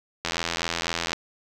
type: click train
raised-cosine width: 0.2 ms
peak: -8 dBFS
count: 75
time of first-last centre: 0.25-1.131 s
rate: 84 Hz
effects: none